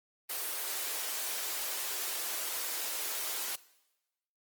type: high-pass noise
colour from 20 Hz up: white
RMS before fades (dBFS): -36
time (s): 0.29-3.56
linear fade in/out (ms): 10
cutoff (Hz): 350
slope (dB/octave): 24
effects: noise-tail reverb RT60 1.0 s tail -20 dB re dry + Opus 24 kbps